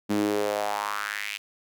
sawtooth tone with high-pass filter sweep, 103.5 Hz, G#2, 5 cents flat, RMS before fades -28 dBFS, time 0.09-1.38 s, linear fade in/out 20 ms, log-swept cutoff 240 to 2700 Hz, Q 3.7, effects none

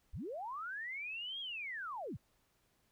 sine linear two-way sweep, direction up then down, 30.41 to 3319 to 61.5 Hz, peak -40 dBFS, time 0.13-2.17 s, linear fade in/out 10 ms, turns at 1.4 s, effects pink hiss -75 dBFS RMS until 2.91 s

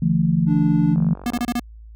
sine chord, D suspended second, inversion none, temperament equal with one note detuned, 146.83 / 168.67 / 220 Hz, D3 / E3 / A3, 0 / +40 / 0 cents, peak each -22 / -17 / -22 dBFS, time 0.02-1.14 s, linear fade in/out 5 ms
triangle tone, 291.9 Hz, D4, 10 cents flat, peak -18 dBFS, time 0.46-0.97 s, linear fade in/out 50 ms
click train, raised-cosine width 1 ms, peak -23 dBFS, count 23, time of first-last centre 0.96-1.43 s, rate 46.8 Hz
square tone bursts, 240.7 Hz, B3, 44 cents flat, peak -20 dBFS, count 5, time 1.26-1.596 s, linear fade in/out 2 ms, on 44 ms, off 29 ms
effects added 55 Hz sine -38 dBFS peak until 1.95 s

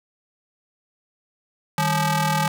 sawtooth ring-modulated tone, 352 Hz, F4, 14 cents sharp, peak -12 dBFS, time 1.78-2.48 s, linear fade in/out 2 ms, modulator 508 Hz, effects none

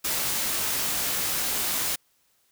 white noise with comb filter, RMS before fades -27 dBFS, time 0.04-1.96 s, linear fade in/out 10 ms, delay 18 ms, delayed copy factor +0.5, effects white hiss -67 dBFS RMS until 2.51 s

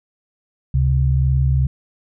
sine tone pair together, 70.3 / 132.71 Hz, C#2 / C3, +25 / +25 cents, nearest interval major seventh, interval 1100 cents, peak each -16 dBFS, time 0.74-1.67 s, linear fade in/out 5 ms, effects none

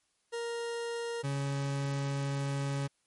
40% pulse tone pair in turn, 468 / 139.5 Hz, A#4 / C#3, +7 / +11 cents, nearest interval octave + major sixth, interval 2096 cents, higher first, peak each -33 / -30 dBFS, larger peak second, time 0.32-1.23 / 1.23-2.88 s, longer second, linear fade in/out 20 ms, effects white hiss -75 dBFS RMS until 3.06 s + MP3 48 kbps

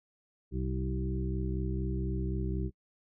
harmonic tone with a mistuned harmonic, 64.1 Hz, C2, 35 cents flat, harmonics 1 / 2 / 3 / 5 / 6, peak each -33 / -36 / -38 / -40 / -41 dBFS, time 0.51-2.71 s, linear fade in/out 50 ms, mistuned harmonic 1, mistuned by -27 cents, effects noise-tail reverb RT60 0.1 s tail -25 dB re dry

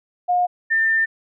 sine tone pair in turn, 716 / 1795.9 Hz, F5 / A6, +43 / +35 cents, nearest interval octave + major third, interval 1592 cents, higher second, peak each -15 dBFS, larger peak neither, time 0.28-0.47 / 0.7-1.06 s, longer second, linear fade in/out 20 ms, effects none

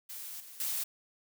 blue noise with level steps, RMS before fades -43 / -50 / -34 dBFS, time 0.09-0.84 s, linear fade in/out 10 ms, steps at 0.4 / 0.6 s, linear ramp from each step 2 ms, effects none

